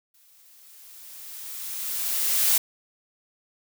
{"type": "noise with exponential growth", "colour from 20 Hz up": "blue", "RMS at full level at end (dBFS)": -19, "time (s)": [0.14, 2.58], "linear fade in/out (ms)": 5, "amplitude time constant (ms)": 530, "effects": []}